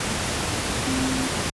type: tone in noise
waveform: sine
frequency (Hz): 261.6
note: C4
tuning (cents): 0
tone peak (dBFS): -24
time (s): 0.87-1.28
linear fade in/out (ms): 5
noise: pink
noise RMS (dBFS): -25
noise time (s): 0-1.5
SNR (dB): -2
effects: high-pass 60 Hz 12 dB/octave + resampled to 24000 Hz